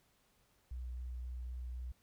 sine tone with vibrato, 61.74 Hz, B1, in tune, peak -40 dBFS, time 0.71-1.92 s, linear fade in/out 5 ms, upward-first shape sine, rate 3.8 Hz, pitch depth 13 cents each way, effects pink hiss -73 dBFS RMS until 2.02 s

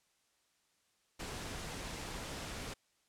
pink noise, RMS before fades -43 dBFS, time 1.19-2.74 s, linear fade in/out 10 ms, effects white hiss -75 dBFS RMS until 3.08 s + low-pass 9000 Hz 12 dB/octave

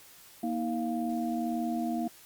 sine tone cluster, 236.4 / 318.2 / 698 Hz, A#3 / D#4 / F5, +24 / +39 / -1 cents, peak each -31 / -34 / -35 dBFS, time 0.43-2.08 s, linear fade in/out 5 ms, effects white hiss -54 dBFS RMS until 2.25 s + Opus 48 kbps

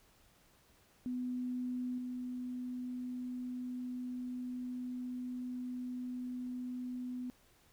sine tone with level steps, 249.7 Hz, B3, 19 cents sharp, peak -35 / -38 dBFS, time 1.06-7.3 s, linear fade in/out 0 ms, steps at 1.98 s, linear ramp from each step 2 ms, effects pink hiss -67 dBFS RMS until 7.72 s

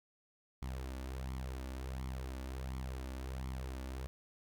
sawtooth tone with flanger, 65 Hz, C2, 11 cents flat, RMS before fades -42 dBFS, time 0.62-4.07 s, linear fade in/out 0 ms, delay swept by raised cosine 0.9 to 3.5 ms, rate 1.4 Hz, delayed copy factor +0.6, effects none

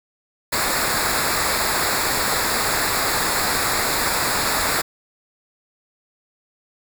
pink noise with comb filter, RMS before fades -21 dBFS, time 0.52-4.82 s, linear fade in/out 10 ms, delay 0.33 ms, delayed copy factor -0.75, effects none

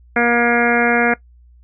harmonic tone with a mistuned harmonic, 237.6 Hz, A#3, 33 cents sharp, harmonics 1 / 2 / 3 / 4 / 5 / 6 / 7 / 8 / 9 / 10, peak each -19 / -19 / -20 / -28 / -29 / -20 / -19 / -28 / -21 / -28 dBFS, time 0.16-1.14 s, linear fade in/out 5 ms, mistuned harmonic 8, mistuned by +19 cents, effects noise-tail reverb RT60 0.1 s tail -20 dB re dry + added 60 Hz sine -44 dBFS peak until 1.63 s

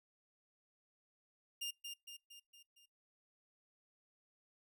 sawtooth tone with echo, 2810 Hz, F7, 10 cents sharp, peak -36 dBFS, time 1.61-1.71 s, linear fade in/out 10 ms, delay 230 ms, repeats 5, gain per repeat -5 dB, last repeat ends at 2.86 s, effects noise-tail reverb RT60 0.2 s tail -25 dB re dry

